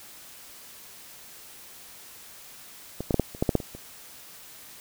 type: clicks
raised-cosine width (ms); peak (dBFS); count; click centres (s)
2; -17 / -11 / -7 / -7 / -26 / -9 / -7 / -6 / -22 / -26; 10; 3.006 / 3.108 / 3.143 / 3.197 / 3.349 / 3.425 / 3.492 / 3.553 / 3.602 / 3.75
effects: white hiss -47 dBFS RMS until 4.8 s